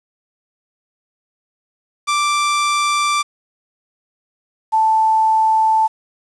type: tone pair in turn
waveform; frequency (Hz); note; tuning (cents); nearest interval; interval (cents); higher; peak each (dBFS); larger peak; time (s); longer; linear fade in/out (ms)
sawtooth / sine; 1174.7 / 880; D6 / A5; 0 / 0; perfect fourth; 500; first; -11; neither; 2.07-3.23 / 4.72-5.88; neither; 20
effects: resampled to 22050 Hz + 7-bit